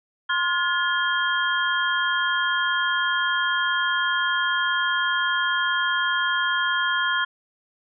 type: tone cluster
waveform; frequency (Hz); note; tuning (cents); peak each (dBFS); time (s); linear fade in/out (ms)
sine; 1050 / 1425 / 1714 / 3212; C6 / F6 / A6 / G7; +6 / +34 / -46 / +41; -26 / -24 / -26 / -28; 0.29-7.25; 10
effects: none